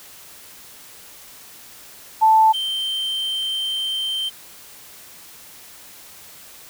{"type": "tone pair in turn", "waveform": ["sine", "triangle"], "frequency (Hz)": [880, 3125], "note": ["A5", "G7"], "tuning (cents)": [0, -6], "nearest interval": "octave + minor seventh", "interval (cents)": 2194, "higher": "second", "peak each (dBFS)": [-10, -20], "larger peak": "first", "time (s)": [[2.21, 2.53], [2.53, 4.3]], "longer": "second", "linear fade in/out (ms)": 20, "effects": ["white hiss -43 dBFS RMS until 6.69 s"]}